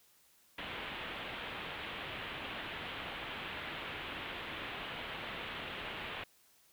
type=low-pass noise; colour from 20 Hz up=white; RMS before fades=-43 dBFS; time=0.58-6.24 s; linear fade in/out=5 ms; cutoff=3400 Hz; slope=48 dB/octave; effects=white hiss -67 dBFS RMS until 6.72 s